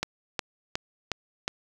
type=click train; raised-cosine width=0.2 ms; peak=-10 dBFS; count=5; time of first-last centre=0.03-1.479 s; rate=2.76 Hz; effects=8-bit